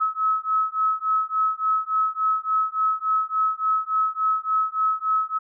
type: beating tone pair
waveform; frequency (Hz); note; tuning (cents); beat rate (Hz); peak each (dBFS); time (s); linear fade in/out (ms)
sine; 1287 / 1290.5; E6 / E6; -42 / -37; 3.5; -23; 0-5.39; 20
effects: none